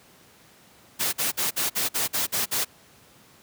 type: noise bursts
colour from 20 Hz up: white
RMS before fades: -25 dBFS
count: 9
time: 0.99-2.65 s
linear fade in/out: 20 ms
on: 140 ms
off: 50 ms
effects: pink hiss -54 dBFS RMS until 3.42 s + high-pass 100 Hz 12 dB/octave